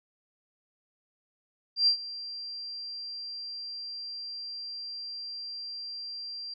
sine tone with ADSR envelope, 4725 Hz, D8, 10 cents sharp, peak -18 dBFS, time 1.76-6.54 s, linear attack 110 ms, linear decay 95 ms, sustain -18 dB, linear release 6 ms, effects none

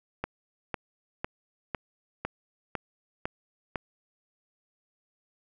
click train, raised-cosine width 0.5 ms, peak -15 dBFS, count 8, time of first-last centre 0.24-3.758 s, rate 1.99 Hz, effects none

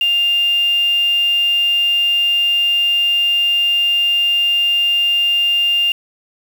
sine tone with quantisation, 2800 Hz, F7, 4 cents sharp, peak -12 dBFS, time 0.01-5.92 s, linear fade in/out 2 ms, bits 5, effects none

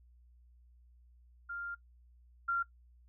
sine tone pair in turn, 1396.9 / 1381.7 Hz, F6 / F6, 0 / -19 cents, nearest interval unison, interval 19 cents, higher first, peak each -38 / -29 dBFS, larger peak second, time 1.49-1.75 / 2.48-2.63 s, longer first, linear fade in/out 10 ms, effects noise-tail reverb RT60 0.1 s tail -19 dB re dry + added 60 Hz sine -59 dBFS peak until 3.08 s

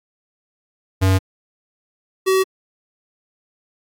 square tone pair in turn, 94.9 / 379.6 Hz, F#2 / F#4, +44 / +44 cents, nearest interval 2 octaves, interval 2400 cents, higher second, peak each -13 / -14 dBFS, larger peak first, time 1.01-1.19 / 2.26-2.44 s, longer neither, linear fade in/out 20 ms, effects AAC 64 kbps

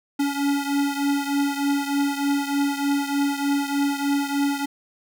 square beating tone pair, 281.5 / 284.8 Hz, C#4 / C#4, +27 / +47 cents, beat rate 3.3 Hz, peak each -23 / -27 dBFS, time 0.19-4.66 s, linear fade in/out 10 ms, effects none

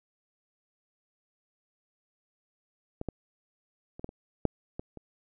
clicks, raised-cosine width 2 ms, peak -21 / -19 / -30 / -20 / -30 / -10 / -22 / -30 dBFS, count 8, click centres 3.014 / 3.087 / 3.995 / 4.044 / 4.091 / 4.453 / 4.795 / 4.973 s, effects none

